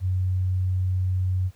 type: tone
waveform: sine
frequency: 92.5 Hz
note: F#2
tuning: in tune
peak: -20 dBFS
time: 0-1.51 s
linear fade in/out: 50 ms
effects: pink hiss -60 dBFS RMS until 1.55 s + high-pass 60 Hz 12 dB/octave